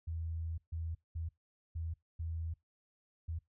sine tone bursts at uneven times, 81.9 Hz, E2, 11 cents flat, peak -36 dBFS, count 6, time 0.07-0.58 / 0.72-0.95 / 1.15-1.29 / 1.75-1.94 / 2.19-2.54 / 3.28-3.39 s, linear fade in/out 10 ms, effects noise-tail reverb RT60 0.2 s tail -24 dB re dry

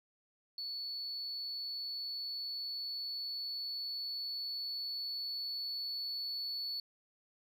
sine tone with level ramp, 4435 Hz, C#8, in tune, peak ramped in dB -37 to -34 dBFS, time 0.58-6.8 s, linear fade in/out 2 ms, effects tanh soft clip ceiling -35 dBFS

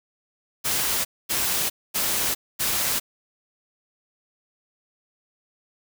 white noise bursts, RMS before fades -24 dBFS, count 4, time 0.64-3 s, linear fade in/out 20 ms, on 410 ms, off 240 ms, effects none

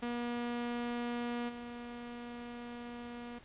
sawtooth tone with level steps, 239.7 Hz, A#3, 48 cents sharp, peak -31 / -39 dBFS, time 0.02-3.39 s, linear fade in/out 10 ms, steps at 1.48 s, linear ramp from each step 20 ms, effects pink hiss -58 dBFS RMS until 3.44 s + resampled to 8000 Hz

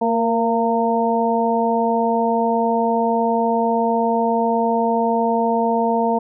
harmonic tone with a mistuned harmonic, 229 Hz, A#3, 31 cents flat, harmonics 1 / 2 / 3 / 4, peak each -21 / -21 / -21 / -21 dBFS, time 0.01-6.19 s, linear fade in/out 10 ms, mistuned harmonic 2, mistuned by +28 cents, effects none

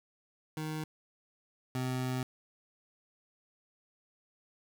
25% pulse tone pair in turn, 155.56 / 128.16 Hz, D#3 / C3, 0 / -35 cents, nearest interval minor third, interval 335 cents, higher first, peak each -31 / -28 dBFS, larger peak second, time 0.57-0.84 / 1.75-2.23 s, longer second, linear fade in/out 2 ms, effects 9-bit

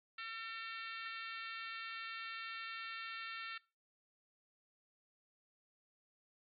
harmonic tone, 451.7 Hz, A4, 45 cents sharp, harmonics 3 / 4 / 5 / 6 / 7 / 8 / 9 / 10, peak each -48 / -50 / -52 / -51 / -57 / -56 / -57 / -61 dBFS, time 0.18-3.58 s, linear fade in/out 5 ms, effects noise-tail reverb RT60 0.3 s tail -22 dB re dry + AAC 64 kbps

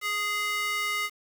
square tone with high-pass filter, 415.3 Hz, G#4, in tune, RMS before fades -29 dBFS, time 0.01-1.1 s, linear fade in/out 50 ms, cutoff 1700 Hz, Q 4.1, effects 8-bit

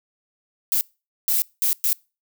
violet noise bursts at uneven times, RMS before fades -20 dBFS, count 4, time 0.72-0.81 / 1.28-1.42 / 1.62-1.73 / 1.84-1.93 s, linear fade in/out 0 ms, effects noise-tail reverb RT60 0.3 s tail -25 dB re dry

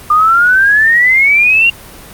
sine exponential sweep, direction up, 1200 to 2794 Hz, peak -5 dBFS, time 0.1-1.7 s, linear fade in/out 5 ms, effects pink hiss -33 dBFS RMS until 2.13 s + Opus 32 kbps

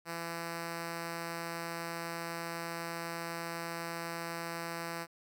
5% pulse tone, 168 Hz, E3, 33 cents sharp, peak -26 dBFS, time 0.05-5.07 s, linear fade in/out 50 ms, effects none

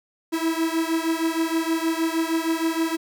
45% pulse beating tone pair, 323.6 / 330 Hz, E4 / E4, -32 / +2 cents, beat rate 6.4 Hz, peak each -24 / -25 dBFS, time 0.32-2.97 s, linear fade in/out 20 ms, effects 10-bit

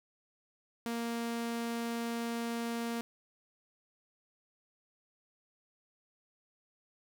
sawtooth tone, 233.1 Hz, A#3, in tune, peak -30 dBFS, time 0.86-3.01 s, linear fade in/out 0 ms, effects none

